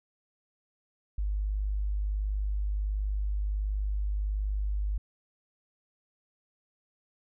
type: tone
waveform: sine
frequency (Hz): 50.7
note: G#1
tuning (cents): -41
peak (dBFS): -27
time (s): 1.18-4.98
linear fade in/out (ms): 5
effects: none